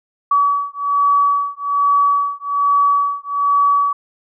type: beating tone pair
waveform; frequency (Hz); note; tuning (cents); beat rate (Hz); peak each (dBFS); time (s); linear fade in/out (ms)
sine; 1139 / 1140.2; C#6 / C#6; +47 / +48; 1.2; -16 / -16; 0.31-3.93; 5
effects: none